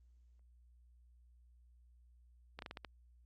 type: slowing click train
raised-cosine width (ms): 0.3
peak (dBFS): -29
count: 6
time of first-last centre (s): 2.59-2.848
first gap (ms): 32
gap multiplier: 1.24
effects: added 60 Hz sine -62 dBFS peak until 3.25 s + Opus 32 kbps